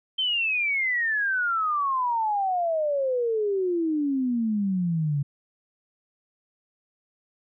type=exponential sweep; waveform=sine; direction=down; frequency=3136 to 138.59 Hz; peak=-22 dBFS; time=0.18-5.23 s; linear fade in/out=10 ms; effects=none